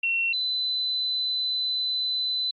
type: tone pair in turn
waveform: sine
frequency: 2721 / 4016 Hz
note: F7 / B7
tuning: -46 / +28 cents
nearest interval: perfect fifth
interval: 674 cents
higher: second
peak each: -22 / -24 dBFS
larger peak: first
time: 0.03-0.33 / 0.33-2.51 s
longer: second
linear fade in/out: 5 ms
effects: Opus 32 kbps